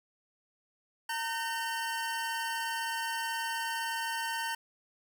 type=tone pair together; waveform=25% pulse; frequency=914 / 1529.7 Hz; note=A#5 / G6; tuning=-34 / -43 cents; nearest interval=major sixth; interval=891 cents; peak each=-30 / -34 dBFS; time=1.09-4.55 s; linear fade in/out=5 ms; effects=none